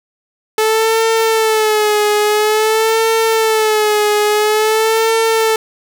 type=tone with vibrato; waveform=sawtooth; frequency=434 Hz; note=A4; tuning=24 cents flat; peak=-7 dBFS; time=0.58-5.56 s; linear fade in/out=2 ms; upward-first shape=sine; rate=0.49 Hz; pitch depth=63 cents each way; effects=7-bit